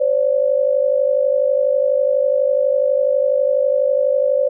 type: tone pair together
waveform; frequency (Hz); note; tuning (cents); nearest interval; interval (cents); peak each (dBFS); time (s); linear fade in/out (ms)
sine; 523 / 575.1; C5 / D5; -1 / -36; major second; 165; -16; 0-4.49; 10
effects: none